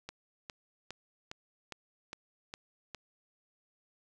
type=click train; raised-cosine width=0.2 ms; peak=-24 dBFS; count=8; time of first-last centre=0.09-2.947 s; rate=2.45 Hz; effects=none